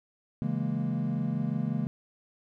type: chord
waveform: triangle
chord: A# half-diminished seventh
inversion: first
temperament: equal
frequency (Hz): 138.59 / 164.81 / 207.7 / 233.1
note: C#3 / E3 / G#3 / A#3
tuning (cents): 0 / 0 / 0 / 0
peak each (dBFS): -31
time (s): 0.42-1.87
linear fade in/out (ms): 0
effects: none